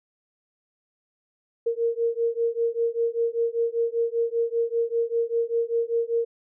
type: beating tone pair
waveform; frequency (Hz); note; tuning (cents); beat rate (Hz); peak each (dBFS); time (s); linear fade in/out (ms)
sine; 461.8 / 466.9; A#4 / A#4; -16 / +3; 5.1; -25; 1.66-6.25; 10
effects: none